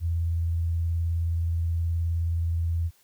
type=tone with vibrato; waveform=sine; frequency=83.7 Hz; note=E2; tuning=27 cents sharp; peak=-23 dBFS; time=0-2.91 s; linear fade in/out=50 ms; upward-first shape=sine; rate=19 Hz; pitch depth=27 cents each way; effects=white hiss -62 dBFS RMS until 3.03 s